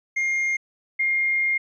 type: tone pair in turn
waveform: triangle / sine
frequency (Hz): 2124 / 2124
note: C7 / C7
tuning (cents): +25 / +25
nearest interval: unison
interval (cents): 0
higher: neither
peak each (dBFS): -19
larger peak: neither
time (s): 0.16-0.57 / 0.99-1.58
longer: second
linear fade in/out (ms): 10
effects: resampled to 22050 Hz